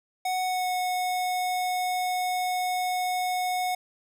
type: tone with pitch glide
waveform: square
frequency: 740 to 731.1 Hz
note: F#5 to F#5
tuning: 0 to -21 cents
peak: -26 dBFS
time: 0.25-3.75 s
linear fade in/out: 5 ms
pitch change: -21 cents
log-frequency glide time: 0.44-0.7 s
effects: none